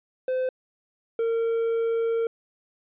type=tone pair in turn; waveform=triangle; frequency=514 / 457.9 Hz; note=C5 / A#4; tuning=-31 / -31 cents; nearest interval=major second; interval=200 cents; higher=first; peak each=-21 / -20 dBFS; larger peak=second; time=0.28-0.49 / 1.19-2.27 s; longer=second; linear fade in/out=2 ms; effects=resampled to 8000 Hz